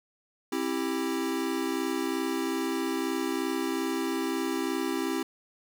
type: chord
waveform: square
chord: C major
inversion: none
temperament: equal with one note detuned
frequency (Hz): 266.5 / 329.6 / 392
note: C4 / E4 / G4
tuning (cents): +32 / 0 / 0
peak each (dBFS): -33 / -32 / -34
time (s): 0.52-5.23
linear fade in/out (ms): 5
effects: none